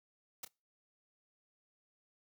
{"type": "noise with echo", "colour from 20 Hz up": "white", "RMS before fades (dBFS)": -43, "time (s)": [0.43, 0.45], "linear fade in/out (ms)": 5, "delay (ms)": 29, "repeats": 1, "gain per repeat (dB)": -13, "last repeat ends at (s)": 0.479, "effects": ["noise-tail reverb RT60 0.3 s tail -25 dB re dry", "high-pass 100 Hz 12 dB/octave"]}